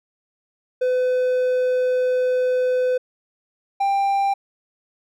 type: tone pair in turn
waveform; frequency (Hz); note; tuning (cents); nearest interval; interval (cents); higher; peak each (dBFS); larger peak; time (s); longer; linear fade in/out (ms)
triangle; 505 / 791.7; B4 / G5; +39 / +17; minor sixth; 778; second; -15; neither; 0.81-2.98 / 3.8-4.34; first; 10
effects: none